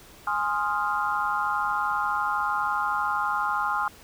sine chord, F minor seventh, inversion first, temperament equal, 830.6 / 1046.5 / 1244.5 / 1396.9 Hz, Ab5 / C6 / Eb6 / F6, 0 / 0 / 0 / 0 cents, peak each -29 dBFS, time 0.27-3.88 s, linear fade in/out 2 ms, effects pink hiss -50 dBFS RMS until 4.03 s

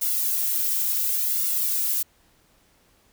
violet noise with flanger, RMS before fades -24 dBFS, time 0.01-2.03 s, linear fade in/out 10 ms, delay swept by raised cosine 1.4 to 2.6 ms, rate 0.71 Hz, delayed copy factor +0.9, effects pink hiss -61 dBFS RMS until 3.12 s

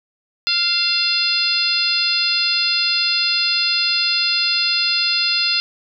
harmonic tone with a mistuned harmonic, 701 Hz, F5, 6 cents sharp, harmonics 2 / 3 / 4 / 5 / 6 / 7, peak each -28 / -32 / -22 / -25 / -20 / -20 dBFS, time 0.47-5.6 s, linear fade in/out 0 ms, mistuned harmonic 4, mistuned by -48 cents, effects none

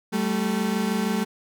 35% pulse tone pair together, 193.3 / 219.6 Hz, G3 / A3, -24 / -3 cents, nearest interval major second, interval 221 cents, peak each -24 / -23 dBFS, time 0.12-1.25 s, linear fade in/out 20 ms, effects none

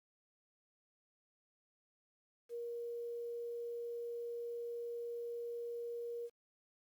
sine tone with quantisation, 472.4 Hz, A#4, 23 cents sharp, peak -40 dBFS, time 2.49-6.3 s, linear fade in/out 50 ms, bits 11, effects Opus 48 kbps

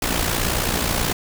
pink noise with amplitude modulation, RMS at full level -19 dBFS, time 0.02-1.13 s, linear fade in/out 5 ms, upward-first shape sine, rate 58.6 Hz, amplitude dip 60%, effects none

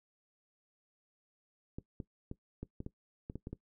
clicks, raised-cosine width 3 ms, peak -28 dBFS, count 10, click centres 1.785 / 2.002 / 2.314 / 2.63 / 2.804 / 2.864 / 3.299 / 3.356 / 3.471 / 3.53 s, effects noise-tail reverb RT60 0.1 s tail -18 dB re dry

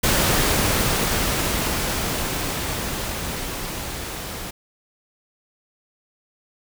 pink noise with level ramp, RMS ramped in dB -18 to -32 dBFS, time 0.03-4.51 s, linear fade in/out 10 ms, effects none

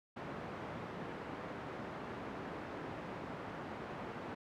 pink band-pass noise, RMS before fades -45 dBFS, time 0.16-4.35 s, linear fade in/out 10 ms, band 150 to 1500 Hz, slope 12 dB/octave, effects none

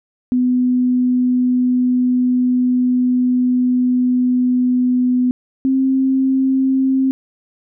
sine tone pair in turn, 250 / 264.9 Hz, B3 / C4, +21 / +22 cents, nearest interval minor second, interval 101 cents, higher second, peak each -12 dBFS, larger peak neither, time 0.32-5.31 / 5.65-7.11 s, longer first, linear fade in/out 0 ms, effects none

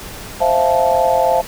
sine chord, F major seventh, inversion second, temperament just, 523.8 / 654.8 / 698.5 / 873.1 Hz, C5 / E5 / F5 / A5, +2 / -12 / 0 / -14 cents, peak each -17 dBFS, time 0.4-1.42 s, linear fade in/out 20 ms, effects pink hiss -32 dBFS RMS until 1.47 s

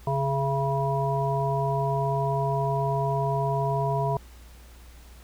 harmonic tone with a mistuned harmonic, 138.7 Hz, C#3, 1 cent sharp, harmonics 1 / 3 / 5 / 7, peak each -26 / -31 / -29 / -29 dBFS, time 0.07-4.17 s, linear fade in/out 2 ms, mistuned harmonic 5, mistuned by -41 cents, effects added 60 Hz sine -46 dBFS peak until 5.23 s + pink hiss -54 dBFS RMS until 5.23 s

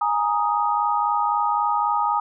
sine chord, Ab suspended second, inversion none, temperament just, 830.6 / 934.4 / 1245.9 Hz, Ab5 / Bb5 / Eb6, 0 / +4 / +2 cents, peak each -23 dBFS, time 0.01-2.2 s, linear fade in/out 5 ms, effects none

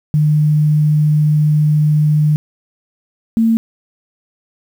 sine tone pair in turn, 151.2 / 226.1 Hz, D#3 / A3, -49 / +47 cents, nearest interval perfect fifth, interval 696 cents, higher second, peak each -9 dBFS, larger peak neither, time 0.14-2.36 / 3.37-3.57 s, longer first, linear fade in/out 0 ms, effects 7-bit

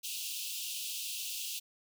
pink high-pass noise, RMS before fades -39 dBFS, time 0.03-1.6 s, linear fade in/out 20 ms, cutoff 2600 Hz, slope 96 dB/octave, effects none

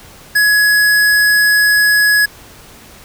square tone, 1682 Hz, G#6, 22 cents sharp, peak -9 dBFS, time 0.35-2.26 s, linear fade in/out 10 ms, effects pink hiss -39 dBFS RMS until 3.04 s

